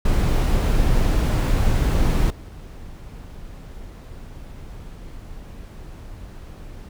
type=noise with level steps; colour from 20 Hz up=brown; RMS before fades=-18 / -37 dBFS; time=0.05-6.89 s; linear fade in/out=5 ms; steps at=2.3 s; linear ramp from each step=5 ms; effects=none